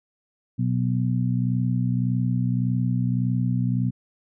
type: harmonic tone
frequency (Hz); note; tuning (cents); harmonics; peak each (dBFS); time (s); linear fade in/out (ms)
61.74; B1; 0; 2 / 3 / 4; -22 / -26 / -28; 0.58-3.91; 20
effects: none